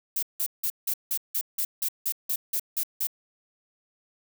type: noise bursts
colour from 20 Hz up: violet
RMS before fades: -27 dBFS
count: 13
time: 0.16-3.071 s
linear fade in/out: 5 ms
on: 67 ms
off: 170 ms
effects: none